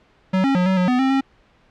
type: tone with pitch steps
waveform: square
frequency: 187.9 / 272.3 / 180.5 / 188.7 / 181.4 / 250.3 / 265.4 / 269.7 Hz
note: F#3 / C#4 / F#3 / F#3 / F#3 / B3 / C4 / C#4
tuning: +27 / -31 / -43 / +34 / -34 / +23 / +25 / -47 cents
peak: -16 dBFS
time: 0.33-1.21 s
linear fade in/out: 10 ms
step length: 110 ms
effects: pink hiss -56 dBFS RMS until 1.7 s + low-pass 3000 Hz 12 dB/octave